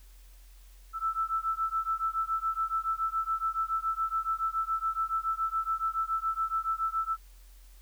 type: beating tone pair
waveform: sine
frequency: 1318.5 / 1325.6 Hz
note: E6 / E6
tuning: 0 / +9 cents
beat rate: 7.1 Hz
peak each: -31 dBFS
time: 0.93-7.17 s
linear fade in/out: 50 ms
effects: added 44 Hz sine -50 dBFS peak until 7.81 s + white hiss -62 dBFS RMS until 7.81 s